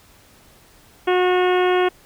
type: harmonic tone with a mistuned harmonic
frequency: 363.6 Hz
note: F#4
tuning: 30 cents flat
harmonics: 1 / 2 / 3 / 4 / 5 / 6 / 7 / 8 / 9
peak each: -16 / -22 / -26 / -28 / -30 / -32 / -33 / -34 / -35 dBFS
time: 1.07-1.89 s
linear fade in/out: 10 ms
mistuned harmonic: 8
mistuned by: -35 cents
effects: pink hiss -51 dBFS RMS until 2.05 s